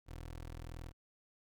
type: tone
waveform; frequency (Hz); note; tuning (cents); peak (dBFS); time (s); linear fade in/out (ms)
20% pulse; 41.15; E1; -2; -40; 0.06-0.93; 50
effects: none